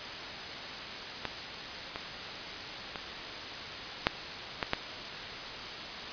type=clicks; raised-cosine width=0.3 ms; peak=-15 / -19 / -19 / -6 / -12 / -10 dBFS; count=6; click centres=1.253 / 1.959 / 2.958 / 4.069 / 4.628 / 4.734 s; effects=white hiss -39 dBFS RMS until 6.12 s + resampled to 11025 Hz